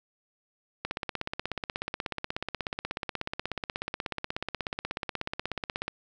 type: click train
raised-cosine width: 0.3 ms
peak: -15 dBFS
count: 84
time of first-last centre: 0.85-5.88 s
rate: 16.5 Hz
effects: none